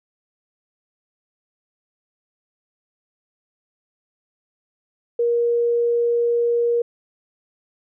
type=tone; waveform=sine; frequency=472.8 Hz; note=A#4; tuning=24 cents sharp; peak=-16 dBFS; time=5.19-6.82 s; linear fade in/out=5 ms; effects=none